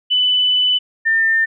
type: tone pair in turn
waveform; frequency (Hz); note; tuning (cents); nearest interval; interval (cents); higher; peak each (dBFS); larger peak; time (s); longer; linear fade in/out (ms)
sine; 2994 / 1801.4; F#7 / A6; +20 / +40; major sixth; 880; first; -12; neither; 0.1-0.79 / 1.05-1.46; first; 20
effects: none